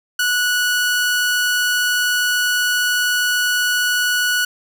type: tone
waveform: sawtooth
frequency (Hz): 1471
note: F#6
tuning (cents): -11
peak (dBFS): -12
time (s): 0.19-4.45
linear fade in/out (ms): 5
effects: none